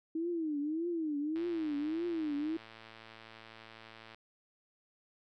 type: tone with vibrato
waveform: sine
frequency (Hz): 316.1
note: D#4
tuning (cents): +27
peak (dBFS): -32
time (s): 0.15-2.57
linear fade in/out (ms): 5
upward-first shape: triangle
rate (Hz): 1.7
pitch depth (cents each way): 190
type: click train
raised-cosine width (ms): 0.3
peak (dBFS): -35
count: 313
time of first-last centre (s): 1.36-4.146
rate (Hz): 112
effects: none